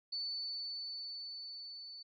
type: tone with level ramp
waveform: sine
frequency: 4491 Hz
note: C#8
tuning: 22 cents sharp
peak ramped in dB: -36 to -47 dBFS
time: 0.12-2.03 s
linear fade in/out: 10 ms
effects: none